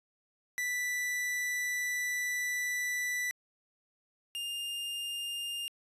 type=tone pair in turn; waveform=45% pulse; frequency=1975.5 / 2811 Hz; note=B6 / F7; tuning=0 / +11 cents; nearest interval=tritone; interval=611 cents; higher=second; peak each=-31 / -35 dBFS; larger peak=first; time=0.58-3.31 / 4.35-5.68 s; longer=first; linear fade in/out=0 ms; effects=resampled to 32000 Hz